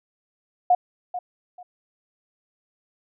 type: tone with echo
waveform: sine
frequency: 720 Hz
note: F#5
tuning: 47 cents flat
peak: -13 dBFS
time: 0.7-0.75 s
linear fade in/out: 5 ms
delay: 440 ms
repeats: 2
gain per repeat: -13 dB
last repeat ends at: 1.63 s
effects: none